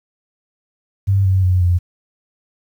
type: tone with pitch steps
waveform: sine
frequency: 98 / 94.66 / 91.44 / 88.32 Hz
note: G2 / F#2 / F#2 / F2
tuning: 0 / +40 / -20 / +20 cents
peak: -11 dBFS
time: 1.07-1.79 s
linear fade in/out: 20 ms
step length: 180 ms
effects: 8-bit